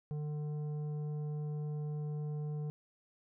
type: tone with tanh clipping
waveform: sine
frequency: 149.7 Hz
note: D3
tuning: 33 cents sharp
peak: -37 dBFS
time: 0.11-2.7 s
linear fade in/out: 0 ms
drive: 9 dB
effects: none